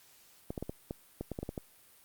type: clicks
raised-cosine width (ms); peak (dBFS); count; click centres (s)
2; -23; 11; 0.505 / 0.578 / 0.626 / 0.695 / 0.909 / 1.21 / 1.317 / 1.389 / 1.43 / 1.491 / 1.578
effects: white hiss -61 dBFS RMS until 2.04 s + Opus 48 kbps